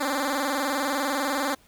10% pulse tone with vibrato, 278 Hz, C#4, 5 cents sharp, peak -16 dBFS, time 0-1.55 s, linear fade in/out 10 ms, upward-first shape square, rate 20 Hz, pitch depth 91 cents each way, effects pink hiss -58 dBFS RMS until 1.67 s

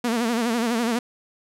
sawtooth tone with vibrato, 233.1 Hz, A#3, in tune, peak -17 dBFS, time 0.04-0.99 s, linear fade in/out 5 ms, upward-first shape sine, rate 12 Hz, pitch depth 92 cents each way, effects low-pass 12000 Hz 12 dB/octave

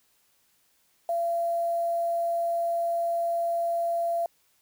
sine tone with quantisation, 680 Hz, F5, 46 cents flat, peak -24 dBFS, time 1.09-4.26 s, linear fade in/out 2 ms, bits 8, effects white hiss -67 dBFS RMS until 4.61 s

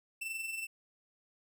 45% pulse tone with amplitude modulation, 2671 Hz, E7, 22 cents sharp, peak -35 dBFS, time 0.21-0.67 s, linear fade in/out 10 ms, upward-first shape sine, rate 21.8 Hz, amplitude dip 50%, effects none

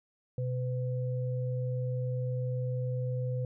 sine tone pair together, 126.25 / 505 Hz, B2 / B4, +39 / +39 cents, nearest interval 2 octaves, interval 2400 cents, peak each -30 / -38 dBFS, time 0.38-3.45 s, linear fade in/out 2 ms, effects none

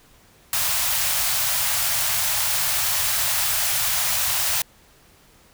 white band-stop noise, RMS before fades -22 dBFS, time 0.53-4.62 s, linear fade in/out 2 ms, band 150 to 600 Hz, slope 48 dB/octave, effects pink hiss -54 dBFS RMS until 5.53 s

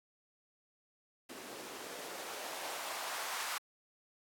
blue noise with band-pass filter sweep, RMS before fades -43 dBFS, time 1.29-3.58 s, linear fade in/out 5 ms, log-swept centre 280 to 1100 Hz, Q 1.3, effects AAC 64 kbps

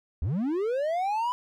triangle linear sweep, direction up, 63.9 to 1003 Hz, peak -23 dBFS, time 0.22-1.32 s, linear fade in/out 0 ms, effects none

